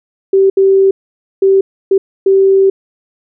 sine tone bursts at uneven times, 387.4 Hz, G4, 20 cents flat, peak -5 dBFS, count 5, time 0.33-0.5 / 0.57-0.91 / 1.42-1.61 / 1.91-1.98 / 2.26-2.7 s, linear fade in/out 5 ms, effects none

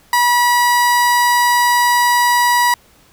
30% pulse tone, 970 Hz, B5, 31 cents flat, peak -8 dBFS, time 0.13-2.74 s, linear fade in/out 2 ms, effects pink hiss -50 dBFS RMS until 3.12 s

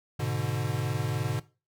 square chord, G# diminished, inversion none, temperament equal, 103.83 / 123.47 / 146.83 Hz, G#2 / B2 / D3, 0 / 0 / 0 cents, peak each -34 / -32 / -33 dBFS, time 0.19-1.4 s, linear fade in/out 10 ms, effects noise-tail reverb RT60 0.3 s tail -18 dB re dry

